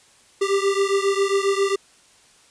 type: beating tone pair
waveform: square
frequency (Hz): 392 / 399.4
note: G4 / G4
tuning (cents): 0 / +32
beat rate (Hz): 7.4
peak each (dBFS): -21 / -23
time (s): 0.41-1.76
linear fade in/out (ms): 10
effects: white hiss -54 dBFS RMS until 2.5 s + resampled to 22050 Hz